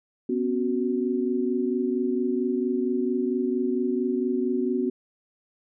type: chord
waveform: sine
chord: B suspended second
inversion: none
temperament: equal with one note detuned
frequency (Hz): 246.9 / 271.3 / 370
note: B3 / C#4 / F#4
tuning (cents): 0 / -37 / 0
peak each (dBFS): -26 / -29 / -26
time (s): 0.29-4.9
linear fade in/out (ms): 5
effects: none